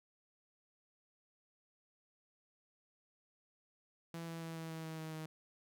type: tone with pitch steps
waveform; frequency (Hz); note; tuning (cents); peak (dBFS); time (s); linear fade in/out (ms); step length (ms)
sawtooth; 166.6 / 165.26 / 163.93 / 162.61 / 161.3 / 160 / 158.71 / 157.43; E3 / E3 / E3 / E3 / E3 / D#3 / D#3 / D#3; +19 / +5 / -9 / -23 / -37 / +49 / +35 / +21; -39; 4.14-5.26; 2; 140
effects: none